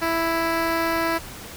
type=tone with notch filter; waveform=10% pulse; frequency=330.4 Hz; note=E4; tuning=4 cents sharp; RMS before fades=-23 dBFS; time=0.01-1.19 s; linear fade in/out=20 ms; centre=7500 Hz; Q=0.75; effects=pink hiss -38 dBFS RMS until 1.56 s